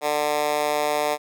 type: tone with high-pass filter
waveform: 10% pulse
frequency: 148.9 Hz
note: D3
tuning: 24 cents sharp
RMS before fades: -23 dBFS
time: 0.01-1.18 s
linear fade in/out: 50 ms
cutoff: 580 Hz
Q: 1.5
effects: none